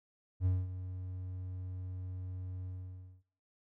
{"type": "tone with ADSR envelope", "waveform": "triangle", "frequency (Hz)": 92.1, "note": "F#2", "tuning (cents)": -7, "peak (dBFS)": -24, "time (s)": [0.4, 3.23], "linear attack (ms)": 58, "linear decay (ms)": 210, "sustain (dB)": -13, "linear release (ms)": 570, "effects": ["noise-tail reverb RT60 0.6 s tail -19 dB re dry"]}